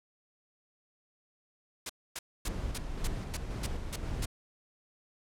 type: noise bursts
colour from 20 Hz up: white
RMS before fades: -36 dBFS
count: 9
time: 1.86-4.255 s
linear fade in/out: 5 ms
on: 35 ms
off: 260 ms
type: noise with tremolo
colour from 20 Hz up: brown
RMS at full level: -35 dBFS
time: 2.45-4.26 s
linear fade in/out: 5 ms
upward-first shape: square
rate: 1.9 Hz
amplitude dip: 30%
effects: low-pass 10000 Hz 12 dB/octave

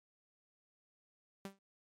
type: tone with exponential decay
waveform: sawtooth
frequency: 195.7 Hz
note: G3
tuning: 3 cents flat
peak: -36 dBFS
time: 1.45-1.59 s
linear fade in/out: 2 ms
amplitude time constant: 29 ms
effects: MP3 64 kbps

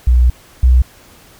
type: tone pair in turn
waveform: sine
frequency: 61.3 / 62.7 Hz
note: B1 / B1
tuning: -12 / +27 cents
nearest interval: unison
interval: 39 cents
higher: second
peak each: -6 / -5 dBFS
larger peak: second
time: 0.07-0.3 / 0.63-0.82 s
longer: first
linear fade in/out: 5 ms
effects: pink hiss -44 dBFS RMS until 1.39 s

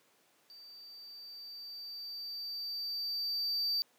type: tone with level ramp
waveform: triangle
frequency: 4640 Hz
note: D8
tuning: 22 cents flat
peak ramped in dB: -50 to -28 dBFS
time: 0.5-3.82 s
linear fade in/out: 0 ms
effects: pink hiss -68 dBFS RMS until 3.98 s + high-pass 300 Hz 12 dB/octave

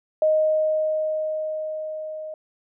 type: tone with level ramp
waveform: sine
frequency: 622.3 Hz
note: D#5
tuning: in tune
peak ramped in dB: -15 to -31 dBFS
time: 0.22-2.34 s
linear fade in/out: 2 ms
effects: none

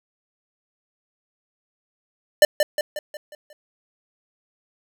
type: tone with echo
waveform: square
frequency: 597 Hz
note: D5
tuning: 28 cents sharp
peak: -9 dBFS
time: 2.42-2.45 s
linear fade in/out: 2 ms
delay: 180 ms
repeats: 6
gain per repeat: -6 dB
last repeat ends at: 3.53 s
effects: none

